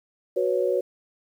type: chord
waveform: sine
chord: F# suspended fourth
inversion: none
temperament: equal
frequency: 370 / 493.9 / 554.4 Hz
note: F#4 / B4 / C#5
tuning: 0 / 0 / 0 cents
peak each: -25 dBFS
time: 0.36-0.81 s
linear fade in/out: 10 ms
effects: 9-bit